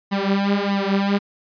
sawtooth tone with flanger, 198.8 Hz, G3, 25 cents sharp, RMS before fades -20 dBFS, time 0.11-1.19 s, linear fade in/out 20 ms, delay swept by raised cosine 1 to 6.3 ms, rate 1.6 Hz, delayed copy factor +0.9, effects resampled to 11025 Hz

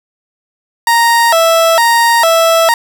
30% pulse tone with vibrato, 784 Hz, G5, in tune, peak -4 dBFS, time 0.87-2.74 s, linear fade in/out 2 ms, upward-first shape square, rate 1.1 Hz, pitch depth 300 cents each way, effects none

